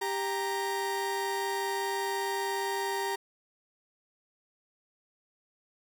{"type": "tone pair together", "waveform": "30% pulse", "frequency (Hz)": [393.9, 932.3], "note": ["G4", "A#5"], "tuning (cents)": [8, 0], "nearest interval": "octave + minor third", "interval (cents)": 1492, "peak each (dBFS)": [-30, -30], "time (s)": [0.01, 3.16], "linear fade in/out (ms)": 10, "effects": []}